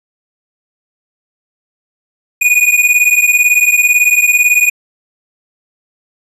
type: beating tone pair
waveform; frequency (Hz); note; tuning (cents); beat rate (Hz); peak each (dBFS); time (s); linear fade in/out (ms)
square; 2454 / 2472; D#7 / D#7; -25 / -12; 18; -11; 2.41-4.7; 10
effects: resampled to 32000 Hz